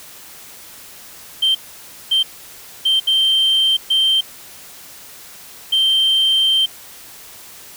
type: tone bursts at uneven times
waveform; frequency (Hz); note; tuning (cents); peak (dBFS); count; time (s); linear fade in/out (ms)
sine; 3136; G7; 0; -10; 6; 1.42-1.55 / 2.11-2.23 / 2.85-3 / 3.07-3.77 / 3.9-4.21 / 5.72-6.66; 10
effects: tanh soft clip ceiling -10 dBFS + white hiss -39 dBFS RMS until 7.76 s